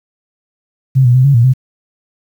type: tone with pitch steps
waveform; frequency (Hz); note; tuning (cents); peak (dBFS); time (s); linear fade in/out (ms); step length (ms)
sine; 132.4 / 122.2 / 128.9 / 140.2 / 117.3 / 129.8; C3 / B2 / C3 / C#3 / A#2 / C3; +21 / -18 / -26 / +20 / +11 / -13; -5; 0.95-1.538; 20; 98
effects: 7-bit